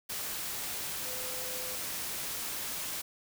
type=tone in noise; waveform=sine; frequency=509 Hz; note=C5; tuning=48 cents flat; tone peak=-45 dBFS; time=1.05-1.76 s; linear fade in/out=10 ms; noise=white; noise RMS=-37 dBFS; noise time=0.09-3.02 s; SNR=-11 dB; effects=none